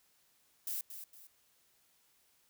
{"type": "noise with echo", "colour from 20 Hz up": "violet", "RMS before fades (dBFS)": -38, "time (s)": [0.67, 0.81], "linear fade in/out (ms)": 2, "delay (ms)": 230, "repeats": 2, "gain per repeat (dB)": -9, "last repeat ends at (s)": 1.27, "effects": ["white hiss -71 dBFS RMS until 2.49 s"]}